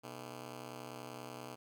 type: ring-modulated tone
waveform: 10% pulse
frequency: 185 Hz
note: F#3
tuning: in tune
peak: -34 dBFS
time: 0.03-1.56 s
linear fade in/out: 20 ms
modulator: 57.3 Hz
effects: none